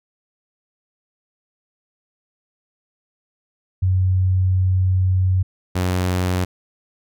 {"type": "tone pair in turn", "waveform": ["sine", "sawtooth"], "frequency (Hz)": [93, 91.09], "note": ["F#2", "F#2"], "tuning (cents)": [9, -27], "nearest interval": "unison", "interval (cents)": 36, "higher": "first", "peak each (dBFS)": -14, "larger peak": "neither", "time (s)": [[3.82, 5.43], [5.75, 6.45]], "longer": "first", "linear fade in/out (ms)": 10, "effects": []}